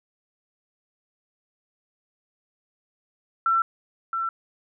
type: tone with echo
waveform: sine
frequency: 1345 Hz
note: E6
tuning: 34 cents sharp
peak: -18 dBFS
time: 3.46-3.62 s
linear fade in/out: 2 ms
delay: 670 ms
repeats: 1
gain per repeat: -6 dB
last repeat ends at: 4.29 s
effects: none